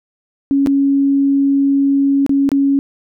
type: tone with dropouts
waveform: sine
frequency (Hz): 277.2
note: C#4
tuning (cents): 0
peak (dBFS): -10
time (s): 0.51-2.79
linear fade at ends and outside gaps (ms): 0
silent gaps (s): 0.662-0.671 / 2.264-2.294 / 2.491-2.517
effects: none